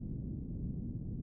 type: low-pass noise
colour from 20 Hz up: white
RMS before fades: -40 dBFS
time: 0-1.22 s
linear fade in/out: 20 ms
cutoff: 230 Hz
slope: 24 dB/octave
effects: none